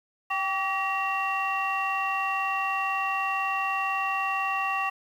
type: tone cluster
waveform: sine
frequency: 780 / 1142 / 1898 / 2738 Hz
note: G5 / D6 / A#6 / F7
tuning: -9 / -49 / +31 / -35 cents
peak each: -30 / -28 / -33 / -30 dBFS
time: 0.3-4.9 s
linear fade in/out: 10 ms
effects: tanh soft clip ceiling -17 dBFS + 9-bit